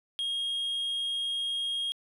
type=tone; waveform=sine; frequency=3256 Hz; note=G#7; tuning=35 cents flat; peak=-26 dBFS; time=0.19-1.92 s; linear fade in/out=0 ms; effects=tanh soft clip ceiling -28 dBFS + 11-bit